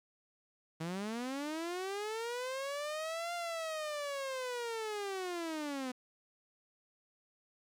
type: linear two-way sweep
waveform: sawtooth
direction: up then down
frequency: 156.4 to 698.5 to 248.5 Hz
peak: -33 dBFS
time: 0.8-5.92 s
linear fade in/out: 10 ms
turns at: 3.34 s
effects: low-pass 10000 Hz 12 dB/octave + 11-bit